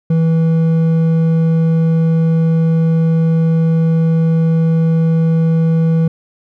triangle tone with hard clipping, 163 Hz, E3, 19 cents flat, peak -11 dBFS, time 0.1-6.08 s, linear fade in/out 5 ms, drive 9 dB, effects none

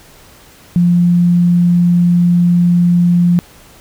sine tone, 174.61 Hz, F3, in tune, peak -7 dBFS, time 0.76-3.39 s, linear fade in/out 0 ms, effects pink hiss -42 dBFS RMS until 3.8 s

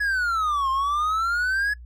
triangle exponential two-way sweep, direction down then up, 1700 to 1053 to 1700 Hz, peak -19 dBFS, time 0-1.74 s, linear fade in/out 10 ms, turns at 0.7 s, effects noise-tail reverb RT60 0.1 s tail -24 dB re dry + added 60 Hz sine -39 dBFS peak until 1.85 s

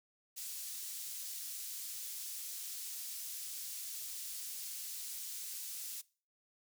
pink high-pass noise, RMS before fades -44 dBFS, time 0.36-6.02 s, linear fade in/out 20 ms, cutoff 6100 Hz, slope 12 dB/octave, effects noise-tail reverb RT60 0.4 s tail -22 dB re dry

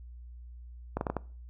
clicks, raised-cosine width 1 ms, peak -16 dBFS, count 5, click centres 0.97 / 1.011 / 1.068 / 1.1 / 1.167 s, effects noise-tail reverb RT60 0.4 s tail -21 dB re dry + added 60 Hz sine -44 dBFS peak until 1.49 s

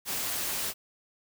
white noise, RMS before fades -32 dBFS, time 0.05-0.74 s, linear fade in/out 50 ms, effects none

